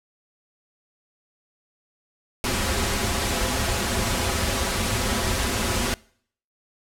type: noise with comb filter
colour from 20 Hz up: pink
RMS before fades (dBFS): -24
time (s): 2.44-5.94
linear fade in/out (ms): 0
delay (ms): 6.6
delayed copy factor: -0.7
effects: noise-tail reverb RT60 0.6 s tail -24 dB re dry + low-pass 11000 Hz 12 dB/octave